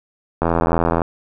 click train, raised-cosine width 1 ms, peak -3 dBFS, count 51, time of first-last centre 0.42-1.018 s, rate 83.6 Hz, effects none

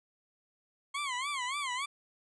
20% pulse tone with vibrato, 1073 Hz, C6, 43 cents sharp, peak -28 dBFS, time 0.94-1.86 s, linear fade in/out 10 ms, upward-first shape sine, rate 3.5 Hz, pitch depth 160 cents each way, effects resampled to 22050 Hz

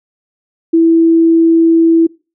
sine tone, 329.6 Hz, E4, in tune, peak -5 dBFS, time 0.73-2.07 s, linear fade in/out 10 ms, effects noise-tail reverb RT60 0.3 s tail -23 dB re dry

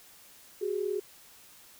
sine tone pair together, 374.5 / 413.9 Hz, F#4 / G#4, +21 / -6 cents, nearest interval major second, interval 173 cents, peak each -32 / -31 dBFS, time 0.61-1 s, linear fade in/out 10 ms, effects white hiss -55 dBFS RMS until 1.79 s

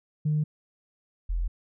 sine tone pair in turn, 151.7 / 42.57 Hz, D#3 / F1, -44 / -44 cents, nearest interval octave + minor seventh, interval 2200 cents, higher first, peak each -21 / -24 dBFS, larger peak first, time 0.25-0.44 / 1.29-1.48 s, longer neither, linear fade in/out 10 ms, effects tanh soft clip ceiling -18 dBFS

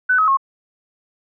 sine tone with pitch steps, 1500 / 1276 / 1085.5 Hz, F#6 / D#6 / C#6, +23 / +43 / -37 cents, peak -12 dBFS, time 0.09-0.372 s, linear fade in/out 10 ms, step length 94 ms, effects none

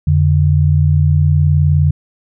sine tone pair together, 87.29 / 146.8 Hz, F2 / D3, 0 / 0 cents, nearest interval major sixth, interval 900 cents, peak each -11 dBFS, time 0.07-1.91 s, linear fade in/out 5 ms, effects none

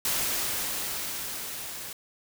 white noise with level ramp, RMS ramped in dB -27 to -39 dBFS, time 0.05-1.93 s, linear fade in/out 2 ms, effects none

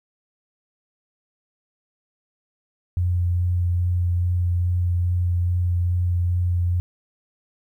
sine tone with vibrato, 88.4 Hz, F2, 22 cents sharp, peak -18 dBFS, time 2.97-6.8 s, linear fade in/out 0 ms, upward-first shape sine, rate 2.4 Hz, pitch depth 13 cents each way, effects 10-bit

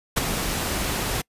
pink noise with ADSR envelope, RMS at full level -18 dBFS, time 0.16-1.22 s, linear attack 16 ms, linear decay 17 ms, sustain -8 dB, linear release 12 ms, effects noise-tail reverb RT60 0.1 s tail -26 dB re dry + resampled to 32000 Hz

